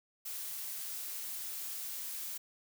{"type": "noise", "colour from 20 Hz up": "blue", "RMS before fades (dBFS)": -41, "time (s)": [0.25, 2.38], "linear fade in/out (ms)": 10, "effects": []}